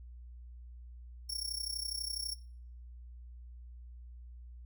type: tone with amplitude modulation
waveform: sawtooth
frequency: 5480 Hz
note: F8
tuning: 34 cents flat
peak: -30 dBFS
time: 1.29-2.35 s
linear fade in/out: 10 ms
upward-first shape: sine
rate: 32.1 Hz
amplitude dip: 85%
effects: noise-tail reverb RT60 0.6 s tail -26 dB re dry + added 60 Hz sine -47 dBFS peak until 4.65 s